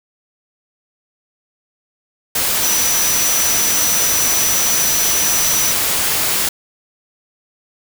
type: tone in noise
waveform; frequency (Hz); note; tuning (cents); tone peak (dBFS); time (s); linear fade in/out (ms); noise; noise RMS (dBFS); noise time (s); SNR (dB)
sine; 5920; F#8; 0; -17; 2.63-5.72; 5; white; -17; 2.35-6.49; -3
effects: none